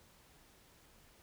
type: silence
effects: pink hiss -64 dBFS RMS until 1.22 s